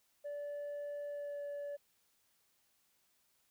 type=tone with pitch glide; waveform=sine; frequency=580 to 575 Hz; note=D5 to D5; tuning=-22 to -37 cents; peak=-37 dBFS; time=0.24-1.77 s; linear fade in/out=20 ms; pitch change=-15 cents; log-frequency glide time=1.07-1.42 s; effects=tanh soft clip ceiling -39 dBFS + white hiss -75 dBFS RMS until 3.5 s